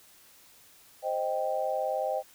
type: chord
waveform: sine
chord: C minor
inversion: none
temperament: equal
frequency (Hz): 523.3 / 622.3 / 784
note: C5 / Eb5 / G5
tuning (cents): 0 / 0 / 0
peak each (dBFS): -32 / -31 / -32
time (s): 1.02-2.23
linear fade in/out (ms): 50
effects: white hiss -57 dBFS RMS until 2.34 s